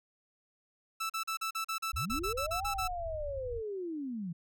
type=tone bursts; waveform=sawtooth; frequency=1320 Hz; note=E6; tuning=2 cents sharp; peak=-29 dBFS; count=14; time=1-2.879 s; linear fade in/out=10 ms; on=98 ms; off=39 ms
type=linear two-way sweep; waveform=sine; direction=up then down; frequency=39.28 to 819 to 159.8 Hz; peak=-35 dBFS; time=1.93-4.33 s; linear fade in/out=10 ms; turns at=2.66 s
type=low-pass noise; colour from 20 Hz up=pink; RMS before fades=-43 dBFS; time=2.09-3.62 s; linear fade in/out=10 ms; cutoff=100 Hz; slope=96 dB/octave
effects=none